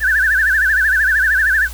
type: tone with vibrato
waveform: sine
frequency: 1637 Hz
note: G#6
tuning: 25 cents flat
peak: -11 dBFS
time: 0-1.69 s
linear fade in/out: 50 ms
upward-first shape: sine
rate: 13 Hz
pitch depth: 160 cents each way
effects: added 60 Hz sine -28 dBFS peak until 1.73 s + white hiss -36 dBFS RMS until 1.73 s